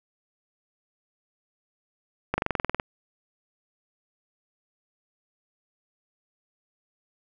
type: slowing click train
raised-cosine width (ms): 0.5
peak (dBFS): -9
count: 11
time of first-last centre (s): 2.34-2.799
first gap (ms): 40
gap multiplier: 1.03
effects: none